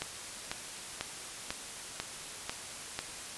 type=click train; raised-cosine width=0.2 ms; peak=-16 dBFS; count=7; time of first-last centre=0.02-2.99 s; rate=2.02 Hz; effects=white hiss -43 dBFS RMS until 3.37 s + resampled to 24000 Hz